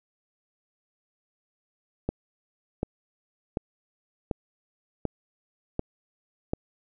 click train, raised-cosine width 2 ms, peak -13 dBFS, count 7, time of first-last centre 2.09-6.534 s, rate 1.35 Hz, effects none

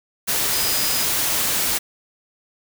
sine tone in noise, 4978 Hz, D#8, in tune, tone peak -27 dBFS, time 0.52-1.05 s, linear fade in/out 20 ms, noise white, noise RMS -21 dBFS, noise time 0.27-1.79 s, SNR -9 dB, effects none

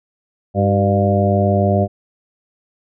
harmonic tone with a mistuned harmonic, 100.1 Hz, G2, 37 cents sharp, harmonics 1 / 2 / 3 / 4 / 5 / 6 / 7, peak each -16 / -18 / -28 / -22 / -25 / -19 / -21 dBFS, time 0.54-1.88 s, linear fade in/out 50 ms, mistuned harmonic 4, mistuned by -57 cents, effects none

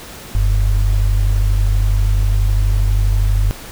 sine tone pair together, 45.77 / 98 Hz, F#1 / G2, -18 / 0 cents, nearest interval octave + minor second, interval 1318 cents, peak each -12 / -17 dBFS, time 0.35-3.51 s, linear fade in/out 0 ms, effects pink hiss -34 dBFS RMS until 3.71 s

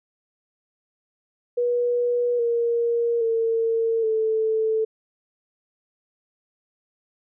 sine tone with pitch steps, 484.3 / 469.2 / 454.5 / 440.3 Hz, B4 / A#4 / A#4 / A4, -34 / +11 / -44 / +1 cents, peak -19 dBFS, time 1.57-4.85 s, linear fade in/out 10 ms, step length 820 ms, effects none

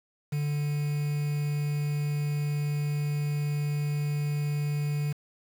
triangle tone with quantisation, 146.83 Hz, D3, in tune, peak -24 dBFS, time 0.32-5.13 s, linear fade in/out 10 ms, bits 7, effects none

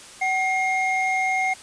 triangle tone pair together, 755.5 / 2137 Hz, F#5 / C7, +36 / +36 cents, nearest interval octave + tritone, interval 1800 cents, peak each -21 / -21 dBFS, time 0.21-1.54 s, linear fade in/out 10 ms, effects white hiss -43 dBFS RMS until 1.62 s + resampled to 22050 Hz

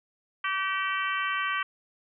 harmonic tone, 384.8 Hz, G4, 32 cents flat, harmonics 3 / 4 / 5 / 6 / 7 / 8, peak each -30 / -32 / -34 / -36 / -37 / -38 dBFS, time 0.44-1.63 s, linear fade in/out 5 ms, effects none

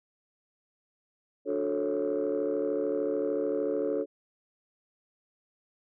sine chord, D major seventh, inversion none, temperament just, 293.7 / 367.1 / 440.5 / 550.6 Hz, D4 / F#4 / A4 / C#5, 0 / -14 / +2 / -12 cents, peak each -32 / -33 / -29 / -31 dBFS, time 1.45-4.06 s, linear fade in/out 50 ms, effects tanh soft clip ceiling -21 dBFS

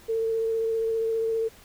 sine tone with vibrato, 449.9 Hz, A4, 39 cents sharp, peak -23 dBFS, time 0.08-1.49 s, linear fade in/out 20 ms, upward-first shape sine, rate 15 Hz, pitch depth 14 cents each way, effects pink hiss -52 dBFS RMS until 1.64 s

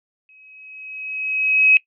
sine tone with exponential growth, 2549 Hz, D#7, 41 cents sharp, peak -8 dBFS, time 0.29-1.77 s, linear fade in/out 1 ms, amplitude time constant 320 ms, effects noise-tail reverb RT60 0.1 s tail -20 dB re dry

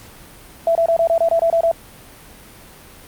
sine tone bursts, 666 Hz, E5, 18 cents sharp, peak -12 dBFS, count 10, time 0.67-1.715 s, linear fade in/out 2 ms, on 82 ms, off 25 ms, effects pink hiss -42 dBFS RMS until 3.07 s + Opus 48 kbps

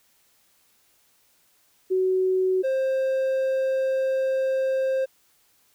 sine / triangle tone pair in turn, 373.9 / 528.8 Hz, F#4 / C5, +18 / +18 cents, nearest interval tritone, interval 600 cents, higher second, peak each -19 dBFS, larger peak neither, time 1.9-2.63 / 2.63-5.06 s, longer second, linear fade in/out 20 ms, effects white hiss -63 dBFS RMS until 5.74 s

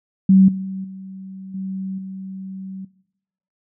sine tone with level steps, 190.8 Hz, G3, 47 cents flat, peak -8 / -26 / -33 / -25 / -30 dBFS, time 0.29-2.85 s, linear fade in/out 5 ms, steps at 0.48 / 0.84 / 1.54 / 1.98 s, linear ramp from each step 5 ms, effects noise-tail reverb RT60 0.8 s tail -19 dB re dry

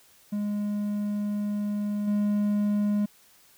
triangle tone with level steps, 206.7 Hz, G#3, 8 cents flat, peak -24 / -20 dBFS, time 0.32-3.06 s, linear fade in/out 10 ms, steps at 2.07 s, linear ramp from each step 10 ms, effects white hiss -58 dBFS RMS until 3.57 s

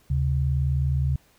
sine tone pair together, 74.6 / 134.31 Hz, D2 / C3, +28 / +46 cents, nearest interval minor seventh, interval 1018 cents, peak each -23 dBFS, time 0.1-1.16 s, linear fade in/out 5 ms, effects pink hiss -60 dBFS RMS until 1.38 s

